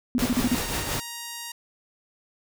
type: tone bursts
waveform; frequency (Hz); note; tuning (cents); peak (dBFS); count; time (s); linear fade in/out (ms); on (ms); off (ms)
sine; 246.9; B3; 0; -19; 6; 0.15-0.547; 0; 32; 41
type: noise with tremolo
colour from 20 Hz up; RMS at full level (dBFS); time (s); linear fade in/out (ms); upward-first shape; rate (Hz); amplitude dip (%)
pink; -27; 0.19-1; 0; triangle; 5.7; 55
type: tone with pitch glide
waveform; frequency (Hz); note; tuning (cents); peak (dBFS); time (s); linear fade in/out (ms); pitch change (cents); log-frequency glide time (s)
5% pulse; 932.3 to 940.4; A#5 to A#5; 0 to +15; -22; 0.47-1.52; 5; +15; 0.82-1.04
effects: none